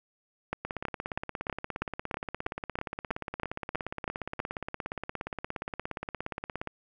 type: two click trains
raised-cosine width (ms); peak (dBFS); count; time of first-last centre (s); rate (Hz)
0.5; -19 / -15; 104 / 13; 0.65-6.673 / 0.53-4.401; 17.1 / 3.1
effects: none